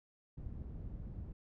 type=low-pass noise; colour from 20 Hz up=white; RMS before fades=-45 dBFS; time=0.37-1.33 s; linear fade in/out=10 ms; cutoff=110 Hz; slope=12 dB/octave; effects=none